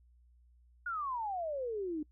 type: exponential sweep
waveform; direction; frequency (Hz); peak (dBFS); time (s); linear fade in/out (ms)
sine; down; 1467 to 293.6; -34; 0.86-2.03; 5
effects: noise-tail reverb RT60 0.1 s tail -26 dB re dry + added 60 Hz sine -61 dBFS peak until 2.11 s